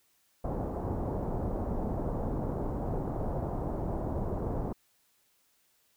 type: low-pass noise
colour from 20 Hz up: pink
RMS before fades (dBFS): -33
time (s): 0.44-4.73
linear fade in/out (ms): 5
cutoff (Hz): 840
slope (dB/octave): 24
effects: white hiss -70 dBFS RMS until 5.96 s